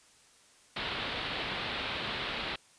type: low-pass noise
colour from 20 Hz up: white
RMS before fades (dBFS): -36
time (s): 0.76-2.56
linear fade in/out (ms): 5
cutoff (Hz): 4000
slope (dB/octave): 48
effects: white hiss -61 dBFS RMS until 2.78 s + resampled to 22050 Hz